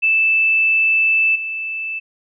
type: tone with level steps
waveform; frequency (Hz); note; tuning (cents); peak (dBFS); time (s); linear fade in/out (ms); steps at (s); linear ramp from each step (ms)
sine; 2637; E7; 0; -12 / -22; 0.02-2; 20; 1.35; 10
effects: none